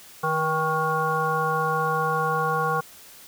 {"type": "harmonic tone with a mistuned harmonic", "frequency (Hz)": 157.6, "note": "D#3", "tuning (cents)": 23, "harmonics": [1, 3, 5, 7, 9], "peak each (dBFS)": [-30, -28, -28, -25, -29], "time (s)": [0.23, 2.81], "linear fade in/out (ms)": 10, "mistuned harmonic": 3, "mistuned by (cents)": 19, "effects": ["white hiss -47 dBFS RMS until 3.27 s"]}